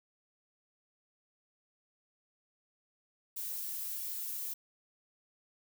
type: noise with flanger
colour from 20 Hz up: violet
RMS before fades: -39 dBFS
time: 3.36-4.54 s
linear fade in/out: 10 ms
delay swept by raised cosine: 1.9 to 2.67 ms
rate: 3 Hz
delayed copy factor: -0.5
effects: none